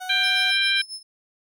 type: tone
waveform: 30% pulse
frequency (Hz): 740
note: F#5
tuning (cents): 0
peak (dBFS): -29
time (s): 0-0.52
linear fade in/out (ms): 20
type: harmonic tone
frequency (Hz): 790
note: G5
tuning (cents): +13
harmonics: 2 / 3 / 4 / 5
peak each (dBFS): -24 / -24 / -24 / -24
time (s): 0.09-0.82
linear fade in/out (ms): 10
type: tone with tremolo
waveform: 35% pulse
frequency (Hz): 5230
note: E8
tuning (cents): -15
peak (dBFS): -28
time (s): 0.23-1.03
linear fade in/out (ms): 10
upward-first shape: sine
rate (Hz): 7.4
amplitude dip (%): 85
effects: none